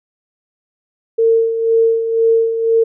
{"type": "tone with tremolo", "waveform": "sine", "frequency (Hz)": 454.3, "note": "A#4", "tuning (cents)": -45, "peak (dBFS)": -8, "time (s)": [1.18, 2.84], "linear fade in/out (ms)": 10, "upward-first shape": "sine", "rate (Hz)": 2, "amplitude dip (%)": 60, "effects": []}